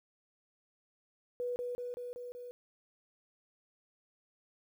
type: tone with echo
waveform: sine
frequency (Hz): 489.8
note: B4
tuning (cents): -14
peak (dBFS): -33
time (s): 1.4-1.56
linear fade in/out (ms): 0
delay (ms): 190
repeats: 5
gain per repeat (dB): -2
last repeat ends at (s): 2.51
effects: 11-bit